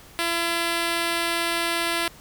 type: tone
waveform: 5% pulse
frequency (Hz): 337.5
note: E4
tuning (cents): +41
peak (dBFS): -11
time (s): 0.19-2.08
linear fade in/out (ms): 0
effects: pink hiss -48 dBFS RMS until 2.2 s